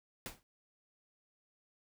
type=noise with exponential decay; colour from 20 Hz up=pink; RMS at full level=-39 dBFS; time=0.26-0.43 s; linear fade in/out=0 ms; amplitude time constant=35 ms; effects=none